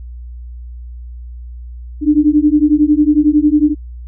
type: beating tone pair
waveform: sine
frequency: 293.7 / 304.7 Hz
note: D4 / D#4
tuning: 0 / -36 cents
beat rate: 11 Hz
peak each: -11 dBFS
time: 2.01-3.75 s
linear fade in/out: 50 ms
effects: added 60 Hz sine -27 dBFS peak until 4.07 s